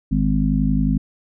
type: harmonic tone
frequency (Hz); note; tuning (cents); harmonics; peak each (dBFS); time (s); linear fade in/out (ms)
51.2; G#1; -24; 1 / 3 / 4 / 5; -21 / -21 / -21 / -21; 0.11-0.98; 10
effects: none